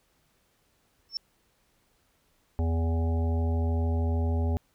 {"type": "tone with exponential growth", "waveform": "sine", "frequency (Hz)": 5400, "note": "E8", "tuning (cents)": 41, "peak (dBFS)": -24, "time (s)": [1.09, 1.17], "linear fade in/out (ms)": 1, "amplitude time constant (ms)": 17}
{"type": "harmonic tone", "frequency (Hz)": 82.41, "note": "E2", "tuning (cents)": 0, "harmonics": [1, 3, 5, 7, 9, 10], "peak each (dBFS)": [-24, -34, -38, -41, -43, -44], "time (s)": [2.59, 4.57], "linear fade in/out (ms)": 0}
{"effects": ["pink hiss -69 dBFS RMS until 4.74 s"]}